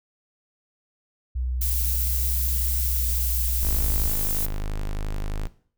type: tone with pitch glide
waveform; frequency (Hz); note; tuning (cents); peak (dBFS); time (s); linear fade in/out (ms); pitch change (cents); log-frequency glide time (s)
sine; 62.5 to 58.65; B1 to A#1; +21 to +11; -24; 1.35-4.09; 10; -110; 2.57-3.96
type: noise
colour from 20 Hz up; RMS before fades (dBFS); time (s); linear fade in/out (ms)
violet; -27; 1.61-4.46; 5
type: tone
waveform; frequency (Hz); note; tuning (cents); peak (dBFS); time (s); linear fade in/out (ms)
square; 25.76; G#0; -13; -26; 3.63-5.47; 0
effects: noise-tail reverb RT60 0.5 s tail -17 dB re dry